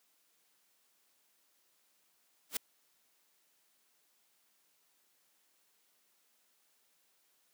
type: noise with exponential growth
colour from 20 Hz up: white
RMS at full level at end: -28 dBFS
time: 2.49-2.57 s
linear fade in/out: 5 ms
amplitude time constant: 16 ms
effects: white hiss -73 dBFS RMS until 7.53 s + high-pass 200 Hz 12 dB/octave